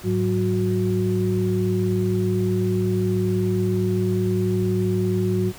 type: tone cluster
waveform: sine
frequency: 106 / 186.6 / 366.2 Hz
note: G#2 / F#3 / F#4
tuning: +36 / +15 / -18 cents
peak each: -23 dBFS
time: 0.03-5.53 s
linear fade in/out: 50 ms
effects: pink hiss -42 dBFS RMS until 5.58 s